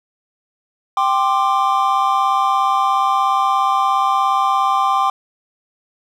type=chord; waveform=triangle; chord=G suspended fourth; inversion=none; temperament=equal with one note detuned; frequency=784 / 1046.5 / 1183.5 Hz; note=G5 / C6 / D6; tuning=0 / 0 / +13 cents; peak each=-16 dBFS; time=0.97-5.1 s; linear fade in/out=2 ms; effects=none